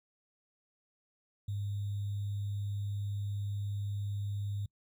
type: tone with sample-and-hold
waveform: sine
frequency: 101.4 Hz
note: G#2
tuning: 41 cents flat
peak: -33 dBFS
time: 1.48-4.66 s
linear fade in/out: 5 ms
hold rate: 3675 Hz
effects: noise-tail reverb RT60 0.1 s tail -26 dB re dry